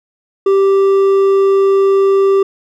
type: tone with hard clipping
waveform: sine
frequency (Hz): 391.1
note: G4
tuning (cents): -4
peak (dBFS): -9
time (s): 0.46-2.43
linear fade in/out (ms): 5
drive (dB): 5
effects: none